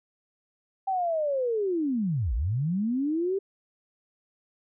sine linear two-way sweep, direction down then up, 784 to 49 to 399.7 Hz, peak -24 dBFS, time 0.87-3.39 s, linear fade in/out 10 ms, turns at 2.34 s, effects none

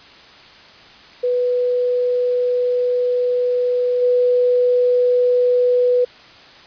sine tone with level steps, 493.9 Hz, B4, in tune, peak -15 / -12 dBFS, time 1.23-6.05 s, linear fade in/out 10 ms, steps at 4.01 s, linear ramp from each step 20 ms, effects white hiss -43 dBFS RMS until 6.66 s + resampled to 11025 Hz

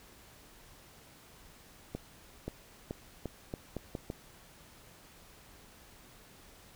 accelerating click train, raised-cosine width 2 ms, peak -23 dBFS, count 8, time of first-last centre 1.95-4.101 s, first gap 530 ms, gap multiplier 0.81, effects pink hiss -57 dBFS RMS until 6.75 s

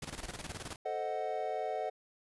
pink noise with tremolo, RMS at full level -41 dBFS, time 0.02-0.76 s, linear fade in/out 5 ms, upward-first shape square, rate 19 Hz, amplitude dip 70%
triangle chord, A diminished seventh, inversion none, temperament equal, 440 / 523.3 / 622.3 / 740 Hz, A4 / C5 / Eb5 / Gb5, 0 / 0 / 0 / 0 cents, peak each -38 / -40 / -37 / -35 dBFS, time 0.85-1.9 s, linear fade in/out 10 ms
effects resampled to 24000 Hz

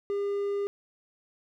triangle tone, 403 Hz, G4, 48 cents sharp, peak -25 dBFS, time 0.1-0.67 s, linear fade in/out 0 ms, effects none

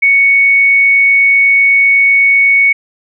sine tone, 2223 Hz, C#7, 4 cents sharp, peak -5 dBFS, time 0.02-2.73 s, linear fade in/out 10 ms, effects none

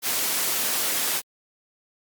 white noise with amplitude modulation, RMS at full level -23 dBFS, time 0.02-1.22 s, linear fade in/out 50 ms, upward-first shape sine, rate 209 Hz, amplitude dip 35%, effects high-pass 200 Hz 12 dB/octave + Opus 48 kbps

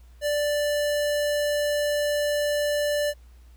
square tone, 587.3 Hz, D5, in tune, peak -23 dBFS, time 0.21-3.14 s, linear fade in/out 50 ms, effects added 60 Hz sine -47 dBFS peak until 3.56 s + pink hiss -63 dBFS RMS until 3.56 s

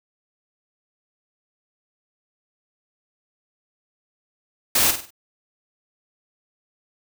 white noise with echo, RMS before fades -18 dBFS, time 4.75-4.91 s, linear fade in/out 5 ms, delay 49 ms, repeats 4, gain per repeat -8 dB, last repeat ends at 5.106 s, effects none

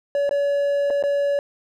triangle tone with dropouts, 568 Hz, C#5, 42 cents sharp, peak -16 dBFS, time 0.15-1.39 s, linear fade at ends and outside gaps 1 ms, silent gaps 0.293-0.31 / 0.902-0.906 / 1.026-1.037 s, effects none

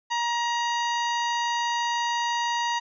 harmonic tone with a mistuned harmonic, 946 Hz, A#5, 25 cents sharp, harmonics 1 / 2 / 3 / 4 / 5 / 6 / 7, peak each -25 / -31 / -35 / -37 / -39 / -41 / -42 dBFS, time 0.1-2.8 s, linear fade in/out 20 ms, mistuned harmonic 6, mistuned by +100 cents, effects none

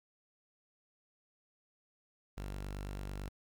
sawtooth tone, 49 Hz, G1, in tune, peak -36 dBFS, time 2.37-3.29 s, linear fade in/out 10 ms, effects 11-bit

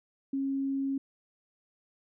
sine tone, 272.5 Hz, C#4, 29 cents flat, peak -28 dBFS, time 0.33-0.98 s, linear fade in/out 5 ms, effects none

